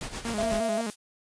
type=noise with tremolo; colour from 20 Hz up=pink; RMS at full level=-34 dBFS; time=0.01-0.61 s; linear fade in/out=0 ms; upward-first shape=sine; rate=8 Hz; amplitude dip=65%
type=noise; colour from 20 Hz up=blue; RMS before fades=-39 dBFS; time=0.23-0.96 s; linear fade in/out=50 ms
type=tone with vibrato; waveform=sawtooth; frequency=220 Hz; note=A3; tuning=in tune; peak=-26 dBFS; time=0.25-0.9 s; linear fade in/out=0 ms; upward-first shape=square; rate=5.7 Hz; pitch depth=90 cents each way
type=tone; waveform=sine; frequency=668 Hz; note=E5; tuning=23 cents sharp; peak=-26 dBFS; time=0.38-0.81 s; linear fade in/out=2 ms
effects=resampled to 22050 Hz